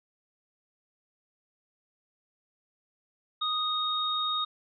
sine tone pair together, 1244.5 / 3729 Hz, D#6 / A#7, 0 / 0 cents, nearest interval octave + perfect fifth, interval 1900 cents, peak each -30 / -29 dBFS, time 3.41-4.45 s, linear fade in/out 10 ms, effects none

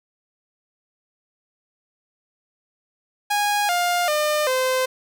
sawtooth tone with pitch steps, 824 / 705 / 603.2 / 516.1 Hz, G#5 / F5 / D5 / C5, -14 / +16 / +46 / -24 cents, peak -15 dBFS, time 3.3-4.86 s, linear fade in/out 10 ms, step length 390 ms, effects none

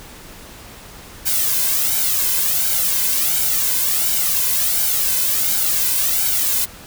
blue noise with flanger, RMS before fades -18 dBFS, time 1.25-6.66 s, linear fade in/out 20 ms, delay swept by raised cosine 1.3 to 1.98 ms, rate 1.4 Hz, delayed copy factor +0.9, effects pink hiss -39 dBFS RMS until 6.86 s

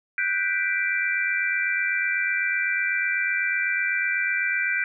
sine chord, G major seventh, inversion third, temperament equal, 1480 / 1568 / 1975.5 / 2349 Hz, F#6 / G6 / B6 / D7, 0 / 0 / 0 / 0 cents, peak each -29 / -27 / -28 / -26 dBFS, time 0.18-4.84 s, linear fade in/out 2 ms, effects none

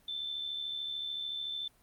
sine tone with amplitude modulation, 3536 Hz, A7, 8 cents sharp, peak -33 dBFS, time 0.08-1.68 s, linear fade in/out 5 ms, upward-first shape sine, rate 73.6 Hz, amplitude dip 45%, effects pink hiss -66 dBFS RMS until 1.82 s + Opus 32 kbps

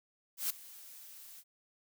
blue noise with ADSR envelope, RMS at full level -32 dBFS, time 0.37-1.44 s, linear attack 130 ms, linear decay 7 ms, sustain -20 dB, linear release 53 ms, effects none

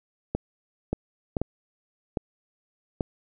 clicks, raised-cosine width 2 ms, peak -12 dBFS, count 6, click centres 0.35 / 0.93 / 1.368 / 1.416 / 2.172 / 3.008 s, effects none

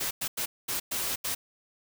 white noise bursts at uneven times, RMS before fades -31 dBFS, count 6, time 0-0.11 / 0.21-0.28 / 0.37-0.46 / 0.68-0.8 / 0.91-1.16 / 1.24-1.35 s, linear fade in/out 10 ms, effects none

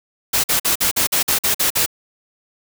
white noise bursts, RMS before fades -17 dBFS, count 10, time 0.33-1.862 s, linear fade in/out 10 ms, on 110 ms, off 48 ms, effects none

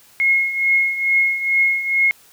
sine tone with tremolo, 2161 Hz, C#7, 45 cents flat, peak -11 dBFS, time 0.2-2.11 s, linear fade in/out 0 ms, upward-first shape triangle, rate 2.3 Hz, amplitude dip 75%, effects white hiss -50 dBFS RMS until 2.32 s

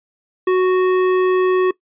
triangle tone with tanh clipping, 369.7 Hz, F#4, 1 cent flat, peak -14 dBFS, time 0.47-1.71 s, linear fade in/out 5 ms, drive 18 dB, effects noise-tail reverb RT60 0.1 s tail -20 dB re dry + resampled to 8000 Hz

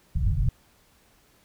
pink low-pass noise, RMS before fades -23 dBFS, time 0.15-0.49 s, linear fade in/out 5 ms, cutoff 150 Hz, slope 48 dB/octave, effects pink hiss -61 dBFS RMS until 1.44 s

